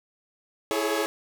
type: chord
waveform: sawtooth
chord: A major seventh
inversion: second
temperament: equal with one note detuned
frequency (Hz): 329.6 / 415.3 / 429 / 554.4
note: E4 / G#4 / A4 / C#5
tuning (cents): 0 / 0 / -44 / 0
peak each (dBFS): -26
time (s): 0.71-1.06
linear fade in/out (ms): 0
effects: none